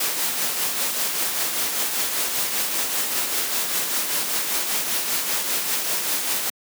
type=noise with tremolo; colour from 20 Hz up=white; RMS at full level=-22 dBFS; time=0-6.5 s; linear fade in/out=5 ms; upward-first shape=triangle; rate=5.1 Hz; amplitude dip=45%; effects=high-pass 200 Hz 12 dB/octave